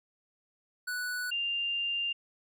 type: tone pair in turn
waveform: square / sine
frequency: 1480 / 2794 Hz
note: F#6 / F7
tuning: 0 / 0 cents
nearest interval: major seventh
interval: 1100 cents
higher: second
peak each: -33 / -29 dBFS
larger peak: second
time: 0.87-1.31 / 1.31-2.13 s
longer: second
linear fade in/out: 10 ms
effects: none